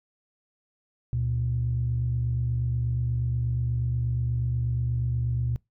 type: tone pair together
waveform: sine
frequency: 70.88 / 119.2 Hz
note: C#2 / A#2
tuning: +39 / +39 cents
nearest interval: major sixth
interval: 900 cents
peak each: -30 / -24 dBFS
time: 1.13-5.56 s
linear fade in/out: 0 ms
effects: noise-tail reverb RT60 0.2 s tail -24 dB re dry + tanh soft clip ceiling -17 dBFS